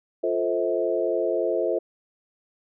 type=chord; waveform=sine; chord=F major seventh; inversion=none; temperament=equal with one note detuned; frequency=349.2 / 440 / 523.3 / 643.1 Hz; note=F4 / A4 / C5 / E5; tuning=0 / 0 / 0 / -43 cents; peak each=-27 dBFS; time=0.23-1.79 s; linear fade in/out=10 ms; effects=none